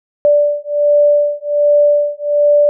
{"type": "beating tone pair", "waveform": "sine", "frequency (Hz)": [585, 586.3], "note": ["D5", "D5"], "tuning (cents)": [-7, -3], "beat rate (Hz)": 1.3, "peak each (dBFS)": -12, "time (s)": [0.25, 2.69], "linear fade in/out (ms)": 0, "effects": []}